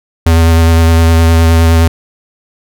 square tone with vibrato, 82.41 Hz, E2, in tune, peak -5 dBFS, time 0.26-1.88 s, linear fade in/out 5 ms, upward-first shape sine, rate 9.7 Hz, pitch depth 17 cents each way, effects none

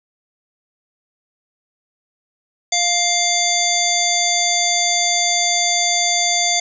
harmonic tone with a mistuned harmonic, 700 Hz, F5, 4 cents sharp, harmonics 1 / 3 / 5 / 7 / 9 / 10, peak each -22 / -22 / -22 / -22 / -22 / -22 dBFS, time 2.72-6.6 s, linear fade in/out 5 ms, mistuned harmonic 7, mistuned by -75 cents, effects none

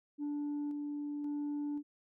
sine tone with tremolo, 292 Hz, D4, 10 cents flat, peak -32 dBFS, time 0.18-1.83 s, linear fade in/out 50 ms, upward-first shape square, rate 0.94 Hz, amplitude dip 30%, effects tanh soft clip ceiling -33 dBFS

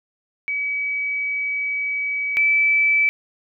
sine tone pair in turn, 2278 / 2310 Hz, C#7 / D7, +47 / -29 cents, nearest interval unison, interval 24 cents, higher second, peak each -21 / -14 dBFS, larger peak second, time 0.48-2.37 / 2.37-3.09 s, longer first, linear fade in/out 0 ms, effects none

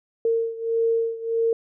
sine beating tone pair, 456.5 / 458.1 Hz, A#4 / A#4, -36 / -30 cents, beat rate 1.6 Hz, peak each -22 / -25 dBFS, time 0.25-1.53 s, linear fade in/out 2 ms, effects none

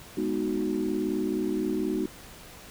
sine chord, G# minor seventh, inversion none, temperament equal, 207.7 / 246.9 / 311.1 / 370 Hz, G#3 / B3 / D#4 / F#4, 0 / 0 / 0 / 0 cents, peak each -32 / -32 / -29 / -30 dBFS, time 0.17-2.06 s, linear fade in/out 5 ms, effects tanh soft clip ceiling -16 dBFS + pink hiss -47 dBFS RMS until 2.7 s

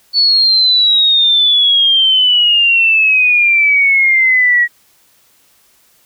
sine exponential sweep, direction down, 4467 to 1905 Hz, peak -7 dBFS, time 0.13-4.68 s, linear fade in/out 50 ms, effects white hiss -52 dBFS RMS until 6.05 s

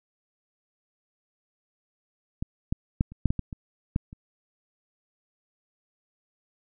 clicks, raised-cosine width 5 ms, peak -17 / -13 / -9 / -30 / -8 / -13 / -16 / -23 / -12 / -29 dBFS, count 10, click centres 2.425 / 2.725 / 3.009 / 3.12 / 3.257 / 3.305 / 3.393 / 3.528 / 3.961 / 4.129 s, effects none

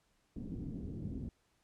white low-pass noise, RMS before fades -42 dBFS, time 0.36-1.29 s, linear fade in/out 2 ms, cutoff 270 Hz, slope 24 dB/octave, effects pink hiss -75 dBFS RMS until 1.63 s + low-pass 10000 Hz 12 dB/octave

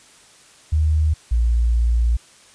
sine tone pair in turn, 77.4 / 58.17 Hz, D#2 / A#1, -9 / -3 cents, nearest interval perfect fourth, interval 494 cents, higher first, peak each -14 dBFS, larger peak neither, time 0.72-1.14 / 1.31-2.17 s, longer second, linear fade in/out 10 ms, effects white hiss -49 dBFS RMS until 2.54 s + resampled to 22050 Hz

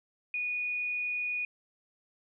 sine tone, 2463 Hz, D#7, 18 cents flat, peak -30 dBFS, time 0.34-1.45 s, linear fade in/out 2 ms, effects none

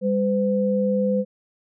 sine tone pair together, 200 / 507.9 Hz, G3 / B4, +35 / +48 cents, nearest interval octave + major third, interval 1613 cents, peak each -21 dBFS, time 0.01-1.25 s, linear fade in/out 50 ms, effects none

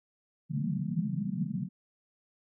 white band-pass noise, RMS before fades -32 dBFS, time 0.49-1.69 s, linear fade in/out 50 ms, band 130 to 230 Hz, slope 96 dB/octave, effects none

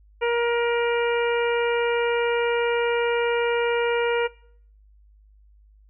harmonic tone, 472.4 Hz, A#4, 23 cents sharp, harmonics 1 / 2 / 3 / 4 / 5 / 6, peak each -21 / -28 / -31 / -34 / -31 / -36 dBFS, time 0.21-4.28 s, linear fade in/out 20 ms, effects noise-tail reverb RT60 0.6 s tail -23 dB re dry + added 51 Hz sine -51 dBFS peak until 5.89 s

